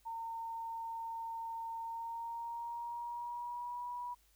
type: tone with pitch glide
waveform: sine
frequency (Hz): 913 to 972.9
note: A#5 to B5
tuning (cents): -36 to -26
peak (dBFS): -39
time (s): 0.05-4.15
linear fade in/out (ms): 20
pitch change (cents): +110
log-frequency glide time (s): 1.79-3.85
effects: added 50 Hz sine -70 dBFS peak until 4.35 s + white hiss -71 dBFS RMS until 4.35 s